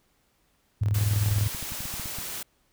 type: tone with tremolo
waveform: sine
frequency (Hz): 103.83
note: G#2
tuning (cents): 0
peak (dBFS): -19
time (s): 0.81-1.48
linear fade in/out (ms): 10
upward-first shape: square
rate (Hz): 20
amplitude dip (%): 55
type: noise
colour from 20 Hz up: white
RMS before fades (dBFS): -35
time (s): 0.94-2.43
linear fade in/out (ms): 5
type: clicks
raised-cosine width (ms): 5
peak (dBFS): -26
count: 11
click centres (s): 1.31 / 1.383 / 1.548 / 1.627 / 1.721 / 1.806 / 1.855 / 1.94 / 1.997 / 2.058 / 2.186
effects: pink hiss -68 dBFS RMS until 2.72 s